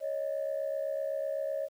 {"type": "tone pair together", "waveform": "sine", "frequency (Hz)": [554.4, 622.3], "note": ["C#5", "D#5"], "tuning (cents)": [0, 0], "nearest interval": "major second", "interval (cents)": 200, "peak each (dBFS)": [-32, -33], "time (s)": [0, 1.69], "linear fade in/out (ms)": 50, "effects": ["tanh soft clip ceiling -25 dBFS", "10-bit"]}